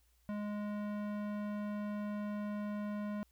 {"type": "tone with low-pass filter", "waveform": "square", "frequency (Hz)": 207.7, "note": "G#3", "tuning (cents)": 0, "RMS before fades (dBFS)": -39, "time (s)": [0.29, 3.23], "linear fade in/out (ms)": 0, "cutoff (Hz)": 1700, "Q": 0.7, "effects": ["added 59 Hz sine -69 dBFS peak until 3.31 s", "white hiss -75 dBFS RMS until 3.31 s"]}